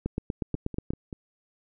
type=two click trains; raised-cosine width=3 ms; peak=-23 / -15 dBFS; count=4 / 8; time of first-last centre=0.55-1.128 / 0.06-0.905 s; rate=5.19 / 8.28 Hz; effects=none